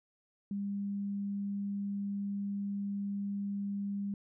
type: tone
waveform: sine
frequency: 200.6 Hz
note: G3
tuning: 40 cents sharp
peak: -33 dBFS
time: 0.51-4.14 s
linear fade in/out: 2 ms
effects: none